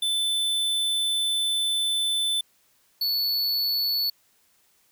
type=tone pair in turn; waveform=square; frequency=3520 / 4435 Hz; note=A7 / C#8; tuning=0 / 0 cents; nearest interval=major third; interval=400 cents; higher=second; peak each=-23 dBFS; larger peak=neither; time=0.02-2.41 / 3.01-4.1 s; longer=first; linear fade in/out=5 ms; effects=white hiss -64 dBFS RMS until 4.91 s